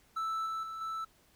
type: tone with level steps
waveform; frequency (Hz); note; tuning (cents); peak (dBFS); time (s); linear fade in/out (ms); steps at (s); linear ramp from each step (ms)
triangle; 1318.5; E6; 0; -30 / -32 / -37 / -33; 0.16-1.05; 10; 0.46 / 0.63 / 0.81; 2
effects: pink hiss -66 dBFS RMS until 1.35 s

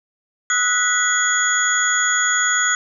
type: tone cluster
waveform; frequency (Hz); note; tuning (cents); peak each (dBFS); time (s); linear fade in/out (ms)
sine; 1278 / 1471 / 1962 / 3346 / 6790; D#6 / F#6 / B6 / G#7 / G#8; +46 / -11 / -12 / +12 / +37; -25 / -19 / -23 / -27 / -20; 0.5-2.75; 2
effects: none

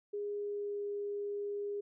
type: tone with pitch glide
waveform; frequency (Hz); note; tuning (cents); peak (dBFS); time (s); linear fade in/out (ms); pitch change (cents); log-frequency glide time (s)
sine; 410.7 to 407.9; G#4 to G#4; -19 to -31; -35; 0.13-1.81; 10; -12; 0.36-0.85
effects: none

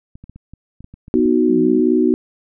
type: clicks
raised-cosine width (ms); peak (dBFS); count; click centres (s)
5; -25; 12; 0.155 / 0.24 / 0.296 / 0.36 / 0.536 / 0.806 / 0.844 / 0.94 / 1.081 / 1.157 / 1.193 / 1.257
type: chord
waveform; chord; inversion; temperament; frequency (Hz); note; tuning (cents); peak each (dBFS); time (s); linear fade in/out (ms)
sine; B major; none; equal; 246.9 / 311.1 / 370; B3 / D#4 / F#4; 0 / 0 / 0; -16; 1.14-2.14; 0
type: linear two-way sweep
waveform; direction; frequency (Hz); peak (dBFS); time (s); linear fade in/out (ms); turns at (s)
sine; down then up; 208.5 to 164.9 to 208.5; -24; 1.49-1.8; 2; 1.59
effects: none

